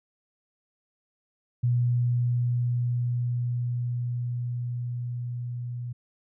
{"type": "tone with level ramp", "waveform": "sine", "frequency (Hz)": 121.6, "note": "B2", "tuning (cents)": -26, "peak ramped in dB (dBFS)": [-20, -31], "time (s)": [1.63, 5.93], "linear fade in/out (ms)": 10, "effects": []}